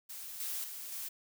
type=noise with level steps; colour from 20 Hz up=blue; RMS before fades=-45 / -38 / -44 / -41 dBFS; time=0.09-1.09 s; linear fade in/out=10 ms; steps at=0.4 / 0.64 / 0.92 s; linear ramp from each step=2 ms; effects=none